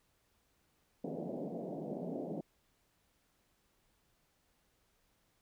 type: band-pass noise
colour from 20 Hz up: pink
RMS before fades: -41 dBFS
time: 1.04-2.41 s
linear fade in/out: 5 ms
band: 160 to 690 Hz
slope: 48 dB/octave
effects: pink hiss -75 dBFS RMS until 5.41 s